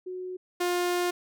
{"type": "tone pair in turn", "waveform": ["sine", "sawtooth"], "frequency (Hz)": [367.2, 354.3], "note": ["F#4", "F4"], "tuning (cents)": [-13, 25], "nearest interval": "minor second", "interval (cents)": 62, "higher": "first", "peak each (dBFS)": [-33, -21], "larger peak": "second", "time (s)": [[0.06, 0.37], [0.6, 1.11]], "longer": "second", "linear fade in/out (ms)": 10, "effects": []}